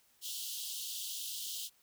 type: high-pass noise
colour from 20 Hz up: pink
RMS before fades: -41 dBFS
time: 0.21-1.7 s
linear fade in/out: 50 ms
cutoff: 2900 Hz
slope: 96 dB/octave
effects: white hiss -69 dBFS RMS until 1.82 s